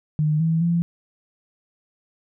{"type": "tone with pitch steps", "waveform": "sine", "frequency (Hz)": [152.5, 162.7, 170.2], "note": ["D#3", "E3", "F3"], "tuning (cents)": [-34, -22, -44], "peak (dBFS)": -17, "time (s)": [0.19, 0.82], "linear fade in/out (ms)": 0, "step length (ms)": 210, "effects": []}